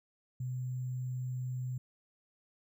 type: tone with sample-and-hold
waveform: sine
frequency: 127.1 Hz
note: C3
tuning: 50 cents flat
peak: -34 dBFS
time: 0.4-1.78 s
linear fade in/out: 5 ms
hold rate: 7350 Hz
effects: none